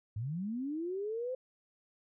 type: linear sweep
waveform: sine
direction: up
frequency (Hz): 98 to 522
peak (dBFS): -34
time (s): 0.16-1.35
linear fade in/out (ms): 5
effects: none